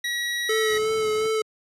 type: tone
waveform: 25% pulse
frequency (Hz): 1916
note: A#6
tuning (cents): +47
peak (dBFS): -21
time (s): 0.04-0.78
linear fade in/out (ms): 5
type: tone with vibrato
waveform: square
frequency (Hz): 434.8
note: A4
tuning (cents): -21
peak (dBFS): -22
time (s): 0.49-1.42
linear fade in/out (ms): 5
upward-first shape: sine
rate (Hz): 2.8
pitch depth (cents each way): 22
type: noise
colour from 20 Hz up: brown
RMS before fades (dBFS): -36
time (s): 0.69-1.29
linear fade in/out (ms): 20
effects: high-pass 150 Hz 12 dB/octave + low-pass 10000 Hz 12 dB/octave